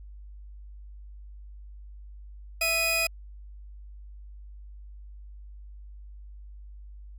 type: tone pair together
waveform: sawtooth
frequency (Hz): 659.3 / 2492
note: E5 / D#7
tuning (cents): 0 / +2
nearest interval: octave + major seventh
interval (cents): 2302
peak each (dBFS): -27 / -21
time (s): 2.61-3.07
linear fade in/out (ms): 5
effects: added 50 Hz sine -42 dBFS peak until 7.18 s